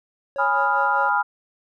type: tone with tremolo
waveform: triangle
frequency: 554.4 Hz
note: C#5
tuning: in tune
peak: -24 dBFS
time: 0.36-1.09 s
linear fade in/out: 0 ms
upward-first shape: sine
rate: 5 Hz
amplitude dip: 65%
type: chord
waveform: sine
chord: F half-diminished seventh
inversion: first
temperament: equal with one note detuned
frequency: 826.3 / 987.8 / 1244.5 / 1396.9 Hz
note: Ab5 / Cb6 / Eb6 / F6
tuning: -9 / 0 / 0 / 0 cents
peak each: -22 / -23 / -27 / -22 dBFS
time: 0.38-1.23 s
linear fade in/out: 20 ms
effects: none